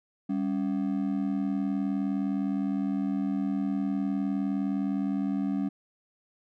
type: ring-modulated tone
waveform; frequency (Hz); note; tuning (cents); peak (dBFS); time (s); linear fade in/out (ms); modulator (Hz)
triangle; 238.2; A#3; +38; -21; 0.29-5.69; 10; 39.8
effects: none